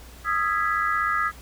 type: chord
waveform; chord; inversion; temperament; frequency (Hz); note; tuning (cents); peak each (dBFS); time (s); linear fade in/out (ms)
sine; E major seventh; third; equal with one note detuned; 1244.5 / 1340.8 / 1661.2 / 1975.5; D#6 / E6 / G#6 / B6; 0 / +29 / 0 / 0; -24 / -28 / -27 / -30; 0.24-1.32; 50
effects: added 60 Hz sine -45 dBFS peak until 1.41 s + pink hiss -48 dBFS RMS until 1.41 s